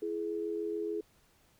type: tone pair together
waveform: sine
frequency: 334.4 / 421.3 Hz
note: E4 / G#4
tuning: +25 / +25 cents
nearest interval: major third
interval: 400 cents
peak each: -37 / -34 dBFS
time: 0.02-1.01 s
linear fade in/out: 5 ms
effects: pink hiss -67 dBFS RMS until 1.59 s